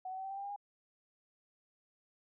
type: tone with pitch steps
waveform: sine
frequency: 745 / 754.5 / 764.2 / 774 / 783.8 / 793.9 / 804 / 814.3 Hz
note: F#5 / F#5 / G5 / G5 / G5 / G5 / G5 / G#5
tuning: +12 / +34 / -44 / -22 / 0 / +22 / +44 / -34 cents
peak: -39 dBFS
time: 0.05-0.562 s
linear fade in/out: 5 ms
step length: 64 ms
effects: none